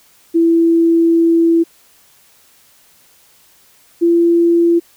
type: tone pair in turn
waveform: sine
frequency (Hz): 332.9 / 339.9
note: E4 / F4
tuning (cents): +17 / -47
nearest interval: unison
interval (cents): 36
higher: second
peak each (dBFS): -8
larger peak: neither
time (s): 0.34-1.64 / 4.01-4.8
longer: first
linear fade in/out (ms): 20
effects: white hiss -50 dBFS RMS until 4.96 s